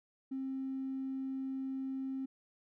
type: tone with tanh clipping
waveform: triangle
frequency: 266.1 Hz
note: C4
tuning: 29 cents sharp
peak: -35 dBFS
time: 0.31-2.26 s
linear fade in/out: 10 ms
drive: 1 dB
effects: none